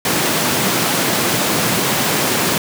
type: high-pass noise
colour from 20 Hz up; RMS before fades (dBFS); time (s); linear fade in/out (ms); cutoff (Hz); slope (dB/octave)
pink; -17; 0.05-2.58; 2; 130; 24
effects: none